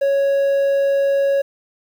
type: tone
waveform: triangle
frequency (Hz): 554.4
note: C#5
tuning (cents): 0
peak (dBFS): -12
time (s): 0.01-1.42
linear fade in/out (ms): 10
effects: 8-bit